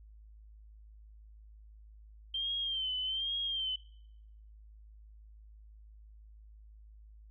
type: tone with vibrato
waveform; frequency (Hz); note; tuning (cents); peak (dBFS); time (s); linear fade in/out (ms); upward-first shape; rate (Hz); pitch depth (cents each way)
sine; 3141; G7; +3; -32; 2.34-3.76; 5; sine; 1.2; 73
effects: noise-tail reverb RT60 0.9 s tail -25 dB re dry + added 53 Hz sine -52 dBFS peak until 7.3 s